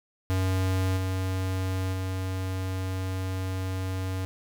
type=tone with level steps; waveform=square; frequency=93.9 Hz; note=F#2; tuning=26 cents sharp; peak=-24 / -27 / -29 dBFS; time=0.3-4.25 s; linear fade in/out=0 ms; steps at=0.96 / 1.92 s; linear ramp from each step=20 ms; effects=none